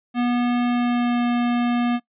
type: tone with pitch glide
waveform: square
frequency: 242.9 to 240.8 Hz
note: B3 to B3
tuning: -29 to -44 cents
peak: -19 dBFS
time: 0.14-2 s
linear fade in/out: 50 ms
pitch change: -15 cents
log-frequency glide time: 0.67-1.24 s
effects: noise-tail reverb RT60 0.1 s tail -21 dB re dry + resampled to 8000 Hz